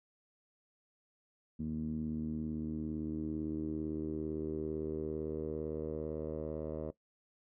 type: tone with low-pass filter sweep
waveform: 10% pulse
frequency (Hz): 77.78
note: D#2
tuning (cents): 0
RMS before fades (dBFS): -38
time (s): 1.59-6.91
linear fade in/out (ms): 10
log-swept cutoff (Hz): 220 to 590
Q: 4
effects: noise-tail reverb RT60 0.1 s tail -18 dB re dry